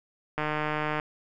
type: click train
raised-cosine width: 0.5 ms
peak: -14 dBFS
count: 95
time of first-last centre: 0.38-0.998 s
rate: 152 Hz
effects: none